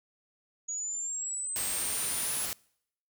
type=exponential sweep; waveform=sine; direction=up; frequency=6730 to 10160 Hz; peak=-32 dBFS; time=0.68-2.46 s; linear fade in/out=10 ms
type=noise; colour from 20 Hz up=white; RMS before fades=-35 dBFS; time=1.56-2.53 s; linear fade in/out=0 ms
effects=noise-tail reverb RT60 0.7 s tail -25 dB re dry